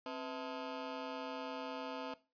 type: ring-modulated tone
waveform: 20% pulse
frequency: 383.3 Hz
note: G4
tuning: 39 cents flat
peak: -33 dBFS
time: 0.06-2.14 s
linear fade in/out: 2 ms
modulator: 117 Hz
effects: noise-tail reverb RT60 0.3 s tail -18 dB re dry + resampled to 11025 Hz